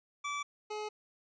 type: tone pair in turn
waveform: 25% pulse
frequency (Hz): 1157 / 424.2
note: D6 / G#4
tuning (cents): -26 / +37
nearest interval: octave + perfect fourth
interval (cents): 1737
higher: first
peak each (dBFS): -31 / -33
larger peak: first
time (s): 0.24-0.43 / 0.7-0.89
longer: neither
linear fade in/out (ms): 10
effects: resampled to 16000 Hz